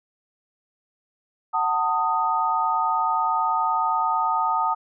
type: chord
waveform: sine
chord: D# diminished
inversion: first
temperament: just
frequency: 746.7 / 896 / 1244.5 Hz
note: F#5 / A5 / D#6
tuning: +16 / +31 / 0 cents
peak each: -27 / -23 / -23 dBFS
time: 1.53-4.75 s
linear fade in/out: 20 ms
effects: none